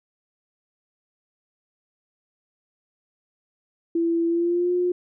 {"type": "tone with pitch glide", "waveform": "sine", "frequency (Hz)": [335, 357], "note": ["E4", "F4"], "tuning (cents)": [28, 38], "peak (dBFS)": -19, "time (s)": [3.95, 4.92], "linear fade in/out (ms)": 5, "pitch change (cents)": 110, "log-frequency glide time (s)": [4.27, 4.72], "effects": []}